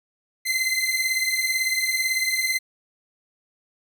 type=beating tone pair; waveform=sawtooth; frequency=2054 / 2072 Hz; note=C7 / C7; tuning=-33 / -17 cents; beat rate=18 Hz; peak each=-21 dBFS; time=0.45-2.59 s; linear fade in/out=20 ms; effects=none